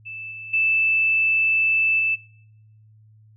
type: tone with level steps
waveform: sine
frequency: 2637 Hz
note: E7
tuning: in tune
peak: -32 / -34 / -17 / -19 dBFS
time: 0.05-2.16 s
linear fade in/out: 20 ms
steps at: 0.31 / 0.53 / 1.99 s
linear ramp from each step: 10 ms
effects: noise-tail reverb RT60 0.8 s tail -23 dB re dry + added 108 Hz sine -49 dBFS peak until 3.36 s